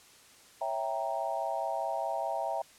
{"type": "chord", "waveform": "sine", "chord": "C# diminished seventh", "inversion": "none", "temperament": "equal", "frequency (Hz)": [554.4, 659.3, 784, 932.3], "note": ["C#5", "E5", "G5", "Bb5"], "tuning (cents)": [0, 0, 0, 0], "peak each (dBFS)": [-39, -34, -35, -37], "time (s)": [0.61, 2.62], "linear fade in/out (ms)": 5, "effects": ["white hiss -57 dBFS RMS until 2.78 s", "low-pass 10000 Hz 12 dB/octave"]}